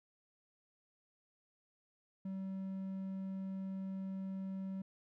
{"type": "tone", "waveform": "triangle", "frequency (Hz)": 191.5, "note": "G3", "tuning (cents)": -40, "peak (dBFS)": -37, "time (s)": [2.25, 4.82], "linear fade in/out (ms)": 5, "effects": []}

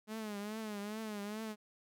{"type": "tone with vibrato", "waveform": "sawtooth", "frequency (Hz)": 211.7, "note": "G#3", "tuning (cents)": 33, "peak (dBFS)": -36, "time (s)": [0.07, 1.56], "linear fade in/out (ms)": 50, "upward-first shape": "triangle", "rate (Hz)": 2.4, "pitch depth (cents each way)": 99, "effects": []}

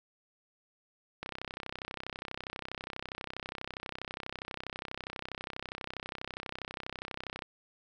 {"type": "click train", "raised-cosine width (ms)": 0.3, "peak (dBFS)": -22, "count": 201, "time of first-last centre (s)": [1.23, 7.422], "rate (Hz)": 32.3, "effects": []}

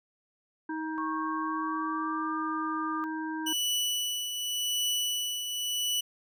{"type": "harmonic tone", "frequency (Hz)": 315.8, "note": "D#4", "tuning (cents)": 26, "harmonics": [1, 3, 5], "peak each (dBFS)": [-33, -38, -40], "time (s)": [0.69, 3.53], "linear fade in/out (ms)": 5}
{"type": "tone with pitch glide", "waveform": "sine", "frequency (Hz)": [1098, 1204.3], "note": ["C#6", "D6"], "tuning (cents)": [-17, 43], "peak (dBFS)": -32, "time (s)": [0.98, 3.04], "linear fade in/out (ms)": 0, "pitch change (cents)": 160, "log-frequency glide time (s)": [1.41, 2.37]}
{"type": "tone with tremolo", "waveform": "sawtooth", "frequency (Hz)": 2960, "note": "F#7", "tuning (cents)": 0, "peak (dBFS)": -23, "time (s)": [3.46, 6.01], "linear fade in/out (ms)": 10, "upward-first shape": "triangle", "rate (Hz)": 0.88, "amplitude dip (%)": 55}
{"effects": []}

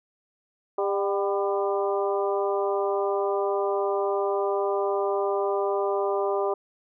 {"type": "harmonic tone with a mistuned harmonic", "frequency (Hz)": 199.9, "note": "G3", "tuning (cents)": 34, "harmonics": [2, 3, 4, 5, 6], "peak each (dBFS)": [-25, -29, -31, -33, -35], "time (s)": [0.78, 6.54], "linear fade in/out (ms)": 5, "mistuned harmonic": 4, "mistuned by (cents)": -50, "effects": []}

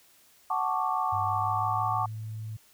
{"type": "chord", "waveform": "sine", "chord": "D major seventh", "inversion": "first", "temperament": "equal with one note detuned", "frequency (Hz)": [744.3, 880, 1108.7, 1174.7], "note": ["F#5", "A5", "C#6", "D6"], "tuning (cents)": [10, 0, 0, 0], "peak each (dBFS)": -31, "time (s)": [0.5, 2.06], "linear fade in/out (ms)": 5}
{"type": "tone with pitch glide", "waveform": "sine", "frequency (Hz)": [100.3, 109.38], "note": ["G2", "A2"], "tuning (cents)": [40, -10], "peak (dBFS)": -34, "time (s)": [1.12, 2.57], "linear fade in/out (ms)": 10, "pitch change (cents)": 150, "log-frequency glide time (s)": [1.24, 1.96]}
{"effects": ["white hiss -60 dBFS RMS until 2.73 s"]}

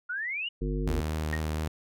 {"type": "exponential sweep", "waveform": "sine", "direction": "up", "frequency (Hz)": [1396.9, 2960], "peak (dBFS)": -30, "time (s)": [0.09, 0.49], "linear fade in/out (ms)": 10}
{"type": "harmonic tone", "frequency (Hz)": 50.5, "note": "G#1", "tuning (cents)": -48, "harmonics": [1, 3, 5, 7, 9], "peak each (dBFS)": [-29, -34, -36, -37, -39], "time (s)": [0.61, 1.01], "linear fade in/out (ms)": 10}
{"type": "tone with vibrato", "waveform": "sawtooth", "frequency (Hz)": 77.78, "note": "D#2", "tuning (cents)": 0, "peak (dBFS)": -25, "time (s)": [0.87, 1.68], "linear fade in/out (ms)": 5, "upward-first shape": "sine", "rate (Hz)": 4.3, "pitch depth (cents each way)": 18}
{"type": "tone with exponential decay", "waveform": "sine", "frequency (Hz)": 1864.7, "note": "A#6", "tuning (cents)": 0, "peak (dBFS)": -26, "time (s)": [1.33, 1.44], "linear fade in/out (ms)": 0, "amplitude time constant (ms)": 23}
{"effects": []}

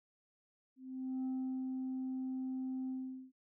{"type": "tone with ADSR envelope", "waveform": "sine", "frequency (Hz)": 260, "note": "C4", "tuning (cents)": -11, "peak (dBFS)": -32, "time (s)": [0.76, 3.32], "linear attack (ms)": 490, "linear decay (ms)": 390, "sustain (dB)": -3, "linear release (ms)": 430, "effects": ["tanh soft clip ceiling -34 dBFS"]}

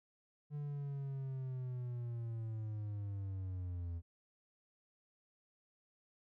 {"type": "linear sweep", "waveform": "triangle", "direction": "down", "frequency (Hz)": [147.9, 83.5], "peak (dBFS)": -37, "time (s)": [0.5, 4.02], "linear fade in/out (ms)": 50, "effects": []}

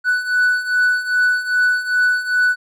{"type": "beating tone pair", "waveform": "triangle", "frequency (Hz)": [1485, 1487.5], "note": ["F#6", "F#6"], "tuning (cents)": [6, 9], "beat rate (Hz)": 2.5, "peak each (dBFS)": [-18, -14], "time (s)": [0.04, 2.56], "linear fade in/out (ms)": 50, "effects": []}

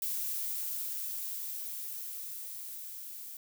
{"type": "noise with level ramp", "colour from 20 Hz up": "violet", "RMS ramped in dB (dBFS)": [-34, -45], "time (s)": [0.02, 3.37], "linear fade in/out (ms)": 2, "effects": []}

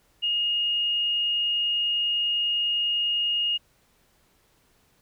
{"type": "tone", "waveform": "sine", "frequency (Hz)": 2855, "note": "F7", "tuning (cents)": 37, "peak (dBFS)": -22, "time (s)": [0.22, 3.58], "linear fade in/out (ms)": 20, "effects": ["pink hiss -64 dBFS RMS until 5.01 s"]}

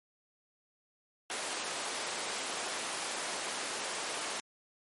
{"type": "high-pass noise", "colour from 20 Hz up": "pink", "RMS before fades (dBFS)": -37, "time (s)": [1.3, 4.4], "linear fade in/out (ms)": 0, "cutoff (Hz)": 470, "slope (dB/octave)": 12, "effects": ["MP3 48 kbps"]}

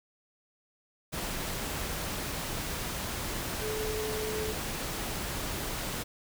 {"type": "tone in noise", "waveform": "sine", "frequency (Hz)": 431.5, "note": "A4", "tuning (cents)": -34, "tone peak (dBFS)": -33, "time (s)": [3.61, 4.53], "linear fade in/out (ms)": 20, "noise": "pink", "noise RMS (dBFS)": -35, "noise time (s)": [1.12, 6.04], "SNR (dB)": -1, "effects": []}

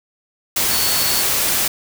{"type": "tone in noise", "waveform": "sine", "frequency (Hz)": 4435, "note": "C#8", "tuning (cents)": 0, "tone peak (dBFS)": -23, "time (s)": [0.71, 1.22], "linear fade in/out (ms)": 5, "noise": "white", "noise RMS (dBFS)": -18, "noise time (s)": [0.56, 1.68], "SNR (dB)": -8, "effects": []}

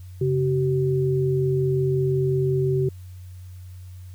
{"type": "tone pair together", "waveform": "sine", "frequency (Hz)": [136.6, 380.4], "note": ["C#3", "F#4"], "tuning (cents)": [-25, 48], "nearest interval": "octave + tritone", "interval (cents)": 1773, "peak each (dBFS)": [-21, -22], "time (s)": [0.21, 2.89], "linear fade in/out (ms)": 5, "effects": ["added 91 Hz sine -37 dBFS peak until 4.14 s", "white hiss -58 dBFS RMS until 4.14 s"]}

